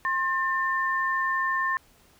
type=tone pair together; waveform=sine; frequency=1065 / 1794.3 Hz; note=C6 / A6; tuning=+30 / +33 cents; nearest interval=major sixth; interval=903 cents; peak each=-26 dBFS; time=0.05-1.77 s; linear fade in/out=0 ms; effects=pink hiss -59 dBFS RMS until 2.19 s